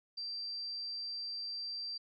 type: tone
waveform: sine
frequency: 4699 Hz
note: D8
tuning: in tune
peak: -38 dBFS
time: 0.17-1.98 s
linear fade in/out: 10 ms
effects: none